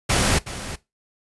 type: noise with echo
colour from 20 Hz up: pink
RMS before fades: -19 dBFS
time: 0.09-0.39 s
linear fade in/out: 10 ms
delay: 370 ms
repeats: 1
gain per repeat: -13 dB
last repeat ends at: 0.76 s
effects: noise-tail reverb RT60 0.2 s tail -18 dB re dry + resampled to 24000 Hz